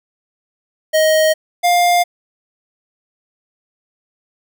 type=tone pair in turn; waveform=square; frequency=627 / 703.8 Hz; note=D#5 / F5; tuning=+13 / +13 cents; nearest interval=major second; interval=200 cents; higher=second; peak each=-11 dBFS; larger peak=neither; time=0.93-1.34 / 1.63-2.04 s; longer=neither; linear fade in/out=20 ms; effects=none